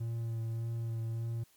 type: tone with vibrato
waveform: triangle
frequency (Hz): 114.6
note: A#2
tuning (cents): -29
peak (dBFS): -31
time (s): 0-1.44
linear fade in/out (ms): 10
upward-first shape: sine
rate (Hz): 1.7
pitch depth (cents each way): 18
effects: white hiss -66 dBFS RMS until 1.56 s + MP3 96 kbps